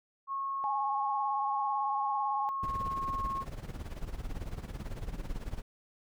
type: tone with pitch glide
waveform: sine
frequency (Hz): 1092 to 1085.7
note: C#6 to C#6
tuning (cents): -26 to -36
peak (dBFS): -32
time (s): 0.27-3.45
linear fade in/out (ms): 50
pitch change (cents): -10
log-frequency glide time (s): 1.69-3.07
type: tone with vibrato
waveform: sine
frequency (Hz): 830.6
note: G#5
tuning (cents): 0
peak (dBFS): -31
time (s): 0.64-2.49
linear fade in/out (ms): 0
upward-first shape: triangle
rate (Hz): 18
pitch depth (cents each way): 57
type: noise with tremolo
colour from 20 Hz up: brown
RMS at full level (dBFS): -36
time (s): 2.63-5.62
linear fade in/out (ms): 2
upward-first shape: sine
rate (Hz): 18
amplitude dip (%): 75
effects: none